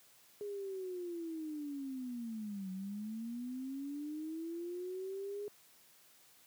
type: linear two-way sweep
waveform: sine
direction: down then up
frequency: 415.3 to 185.5 to 415.3 Hz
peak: -39 dBFS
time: 0.41-5.48 s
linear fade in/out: 0 ms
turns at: 2.71 s
effects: white hiss -64 dBFS RMS until 6.46 s + high-pass 100 Hz 12 dB/octave